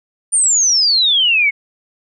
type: exponential sweep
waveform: sine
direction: down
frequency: 9250 to 2160 Hz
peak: -10 dBFS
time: 0.32-1.51 s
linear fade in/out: 20 ms
effects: none